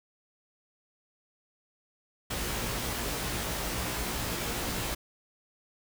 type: noise with comb filter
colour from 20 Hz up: pink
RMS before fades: -33 dBFS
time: 2.3-4.95 s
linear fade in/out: 10 ms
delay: 17 ms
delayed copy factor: +0.75
effects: none